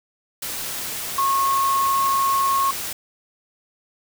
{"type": "tone in noise", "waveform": "sine", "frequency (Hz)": 1091, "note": "C#6", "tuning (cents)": -28, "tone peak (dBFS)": -17, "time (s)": [1.18, 2.71], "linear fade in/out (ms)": 5, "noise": "white", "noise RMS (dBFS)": -29, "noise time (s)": [0.42, 2.93], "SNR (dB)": 9, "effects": []}